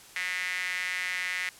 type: tone with high-pass filter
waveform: sawtooth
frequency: 181.9 Hz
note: F#3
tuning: 29 cents flat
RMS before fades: -32 dBFS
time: 0.16-1.49 s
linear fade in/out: 0 ms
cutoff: 2000 Hz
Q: 5.7
effects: white hiss -51 dBFS RMS until 1.59 s + low-pass 11000 Hz 12 dB/octave